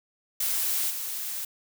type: noise with level steps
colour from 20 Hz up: blue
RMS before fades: -27 / -33 dBFS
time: 0.4-1.45 s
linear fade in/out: 5 ms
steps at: 0.89 s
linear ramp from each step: 20 ms
effects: none